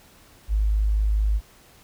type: tone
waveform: sine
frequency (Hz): 52.4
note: G#1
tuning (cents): +16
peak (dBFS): -18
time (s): 0.48-1.41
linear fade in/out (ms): 50
effects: pink hiss -53 dBFS RMS until 1.83 s